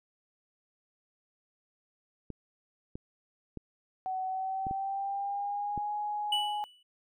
clicks, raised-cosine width 3 ms, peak -26 dBFS, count 6, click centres 2.303 / 2.955 / 3.573 / 4.668 / 4.711 / 5.777 s
sine tone with pitch glide, 752 to 834.4 Hz, F#5 to G#5, +28 to +8 cents, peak -31 dBFS, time 4.06-6.64 s, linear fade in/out 0 ms, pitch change +180 cents, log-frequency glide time 4.25-5.93 s
triangle tone with exponential decay, 2960 Hz, F#7, in tune, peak -23 dBFS, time 6.32-6.83 s, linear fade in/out 5 ms, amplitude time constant 110 ms
effects none

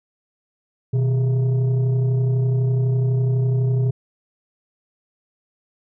sine tone with frequency modulation, 125 Hz, B2, 21 cents sharp, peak -14 dBFS, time 0.93-3.91 s, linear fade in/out 10 ms, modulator 282 Hz, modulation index 0.4, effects tanh soft clip ceiling -14 dBFS

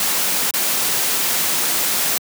white noise with dropouts, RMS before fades -19 dBFS, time 0-2.18 s, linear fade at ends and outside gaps 2 ms, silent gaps 0.509-0.538 s, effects high-pass 150 Hz 12 dB/octave

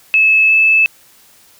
sine tone pair in turn, 2600 / 2617 Hz, E7 / E7, -24 / -13 cents, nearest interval unison, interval 11 cents, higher second, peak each -7 dBFS, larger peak neither, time 0.14-0.5 / 0.5-0.86 s, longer neither, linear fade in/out 0 ms, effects white hiss -47 dBFS RMS until 1.59 s

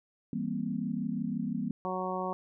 sine chord, C dominant seventh, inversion first, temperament just, 163.52 / 196.22 / 235.5 / 261.6 Hz, E3 / G3 / Bb3 / C4, -14 / +2 / +18 / 0 cents, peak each -38 / -35 / -34 / -38 dBFS, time 0.33-1.71 s, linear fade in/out 2 ms
harmonic tone, 185 Hz, F#3, in tune, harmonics 1 / 2 / 3 / 4 / 5 / 6, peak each -38 / -38 / -38 / -38 / -38 / -38 dBFS, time 1.85-2.33 s, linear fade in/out 0 ms
effects none

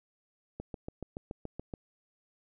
click train, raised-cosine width 2 ms, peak -25 dBFS, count 9, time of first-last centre 0.6-1.738 s, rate 7.03 Hz, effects none

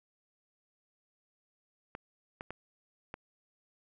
clicks, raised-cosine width 0.5 ms, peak -25 dBFS, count 4, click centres 1.951 / 2.409 / 2.506 / 3.141 s, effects none

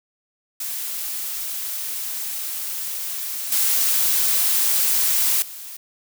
blue noise with level steps, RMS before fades -28 / -19 / -36 dBFS, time 0.6-5.77 s, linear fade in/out 5 ms, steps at 3.52 / 5.42 s, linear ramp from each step 2 ms, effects none

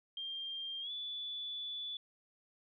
sine tone with pitch glide, 3191 to 3460 Hz, G7 to A7, +30 to -30 cents, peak -39 dBFS, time 0.17-1.97 s, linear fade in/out 2 ms, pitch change +140 cents, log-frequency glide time 0.81-0.91 s, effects none

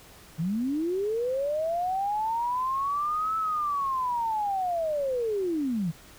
sine linear two-way sweep, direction up then down, 151.2 to 1315 to 151.2 Hz, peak -25 dBFS, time 0.38-5.92 s, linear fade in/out 20 ms, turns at 3.37 s, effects pink hiss -51 dBFS RMS until 6.18 s

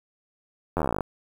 slowing click train, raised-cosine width 1 ms, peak -11 dBFS, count 16, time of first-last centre 0.77-1.007 s, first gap 11 ms, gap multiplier 1.05, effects 7-bit

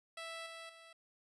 10% pulse tone with level steps, 659.3 Hz, E5, in tune, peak -35 / -39 / -47 dBFS, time 0.17-0.93 s, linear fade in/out 5 ms, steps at 0.46 / 0.69 s, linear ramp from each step 5 ms, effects resampled to 22050 Hz

